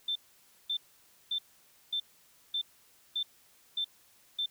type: tone bursts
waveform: sine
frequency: 3555 Hz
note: A7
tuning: 17 cents sharp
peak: -29 dBFS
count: 8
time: 0.08-4.46 s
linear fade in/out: 5 ms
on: 75 ms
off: 540 ms
effects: white hiss -63 dBFS RMS until 4.5 s